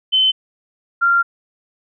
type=tone pair in turn; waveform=sine; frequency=3060 / 1386.1 Hz; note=G7 / F6; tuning=-42 / -13 cents; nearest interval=octave + major second; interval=1371 cents; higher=first; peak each=-11 dBFS; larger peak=neither; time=0.12-0.32 / 1.01-1.23 s; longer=second; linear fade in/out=20 ms; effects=none